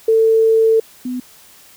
sine tone pair in turn, 446.6 / 250.6 Hz, A4 / B3, +26 / +25 cents, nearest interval minor seventh, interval 1001 cents, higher first, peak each -9 / -20 dBFS, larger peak first, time 0.08-0.8 / 1.05-1.2 s, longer first, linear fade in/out 5 ms, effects white hiss -45 dBFS RMS until 1.76 s

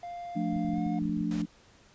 triangle tone with pitch glide, 698.5 to 717.3 Hz, F5 to F5, 0 to +46 cents, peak -35 dBFS, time 0.03-0.99 s, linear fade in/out 2 ms, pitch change +46 cents, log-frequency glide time 0.73-0.78 s
sine chord, D minor, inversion first, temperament equal, 174.61 / 220 / 293.7 Hz, F3 / A3 / D4, 0 / 0 / 0 cents, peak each -32 dBFS, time 0.35-1.46 s, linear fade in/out 20 ms
clicks, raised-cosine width 5 ms, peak -32 dBFS, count 12, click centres 0.532 / 0.563 / 0.648 / 0.691 / 0.736 / 0.782 / 0.865 / 1.022 / 1.056 / 1.095 / 1.173 / 1.21 s
pink noise, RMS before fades -44 dBFS, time 1.31-1.42 s, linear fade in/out 2 ms
effects pink hiss -59 dBFS RMS until 1.94 s + resampled to 16000 Hz

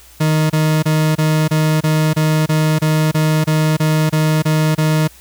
40% pulse tone bursts, 155.56 Hz, D#3, in tune, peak -11 dBFS, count 15, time 0.2-5.078 s, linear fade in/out 10 ms, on 300 ms, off 27 ms, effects added 60 Hz sine -46 dBFS peak until 5.2 s + white hiss -44 dBFS RMS until 5.2 s

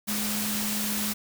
sine tone in noise, 210 Hz, G#3, 19 cents sharp, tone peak -31 dBFS, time 0.07-1.14 s, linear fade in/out 20 ms, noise white, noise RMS -30 dBFS, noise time 0.07-1.14 s, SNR -4 dB, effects none

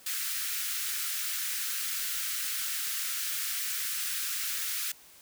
white high-pass noise, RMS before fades -33 dBFS, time 0.06-4.92 s, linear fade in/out 5 ms, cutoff 1300 Hz, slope 48 dB/octave, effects white hiss -55 dBFS RMS until 5.21 s

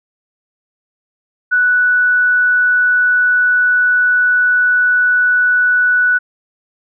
sine tone, 1480 Hz, F#6, in tune, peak -9 dBFS, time 1.51-6.19 s, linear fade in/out 20 ms, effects none

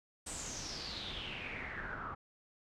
pink noise with low-pass filter sweep, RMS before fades -43 dBFS, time 0.26-2.15 s, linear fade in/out 10 ms, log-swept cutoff 8500 to 1200 Hz, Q 6.5, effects none

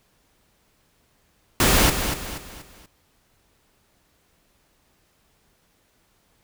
pink noise with echo, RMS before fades -17 dBFS, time 1.6-1.9 s, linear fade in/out 2 ms, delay 240 ms, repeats 4, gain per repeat -8 dB, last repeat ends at 2.86 s, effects pink hiss -64 dBFS RMS until 6.43 s

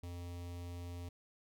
square tone with notch filter, 87.4 Hz, F2, 2 cents sharp, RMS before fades -45 dBFS, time 0.03-1.09 s, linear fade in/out 5 ms, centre 1500 Hz, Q 1.6, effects none

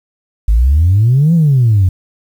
sine exponential two-way sweep, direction up then down, 50.4 to 172.6 to 88.3 Hz, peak -5 dBFS, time 0.48-1.89 s, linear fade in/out 5 ms, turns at 1.34 s, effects tanh soft clip ceiling -3 dBFS + 7-bit

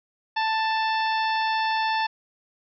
harmonic tone, 883 Hz, A5, 6 cents sharp, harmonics 1 / 2 / 3 / 4 / 5 / 6, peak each -23 / -29 / -33 / -35 / -37 / -39 dBFS, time 0.36-2.07 s, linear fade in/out 10 ms, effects none

